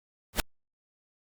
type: noise with exponential growth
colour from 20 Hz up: pink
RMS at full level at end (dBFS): -20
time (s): 0.33-0.4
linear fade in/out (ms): 0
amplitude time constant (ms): 15
effects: Opus 48 kbps